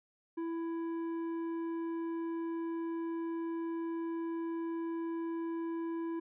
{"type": "tone with tanh clipping", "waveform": "sine", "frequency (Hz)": 331.8, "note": "E4", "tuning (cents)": 11, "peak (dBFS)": -36, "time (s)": [0.37, 6.2], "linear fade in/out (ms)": 10, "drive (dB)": 9, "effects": []}